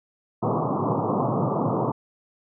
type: band-pass noise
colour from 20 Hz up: pink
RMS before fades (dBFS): -24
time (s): 0.42-1.92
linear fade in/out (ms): 10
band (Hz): 110 to 1200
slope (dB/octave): 96
effects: none